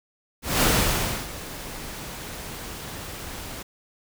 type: noise with ADSR envelope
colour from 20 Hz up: pink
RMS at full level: -19 dBFS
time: 0.42-3.63 s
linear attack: 200 ms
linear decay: 650 ms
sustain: -17 dB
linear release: 9 ms
effects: none